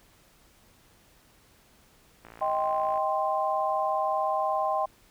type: click train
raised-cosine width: 0.5 ms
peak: -31 dBFS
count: 42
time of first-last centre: 2.25-2.976 s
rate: 56.5 Hz
type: chord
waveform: sine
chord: C minor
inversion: first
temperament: just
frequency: 627.9 / 784.9 / 1046.5 Hz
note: Eb5 / G5 / C6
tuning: +16 / +2 / 0 cents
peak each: -29 / -28 / -29 dBFS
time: 2.41-4.86 s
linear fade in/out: 10 ms
effects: pink hiss -60 dBFS RMS until 5.1 s